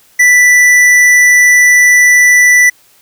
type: tone with tanh clipping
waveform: triangle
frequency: 1975.5 Hz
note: B6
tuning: in tune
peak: -5 dBFS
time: 0.19-2.7 s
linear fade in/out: 10 ms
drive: 17 dB
effects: white hiss -47 dBFS RMS until 3.01 s